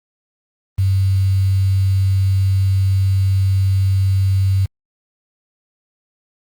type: tone with quantisation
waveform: sine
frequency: 96.1 Hz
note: G2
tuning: 34 cents flat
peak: -12 dBFS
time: 0.78-4.66 s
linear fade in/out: 10 ms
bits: 6
effects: Opus 32 kbps